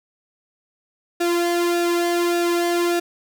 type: tone with flanger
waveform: sawtooth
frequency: 345.9 Hz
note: F4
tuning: 17 cents flat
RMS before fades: -20 dBFS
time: 1.2-3 s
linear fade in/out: 10 ms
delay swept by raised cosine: 0.93 to 2.13 ms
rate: 1.7 Hz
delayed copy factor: -0.65
effects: none